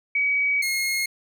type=tone pair in turn; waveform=sine / sawtooth; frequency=2269 / 2153 Hz; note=C#7 / C7; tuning=+40 / +49 cents; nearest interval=minor second; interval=91 cents; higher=first; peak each=-19 dBFS; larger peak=neither; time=0.15-0.62 / 0.62-1.06 s; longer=first; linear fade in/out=5 ms; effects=none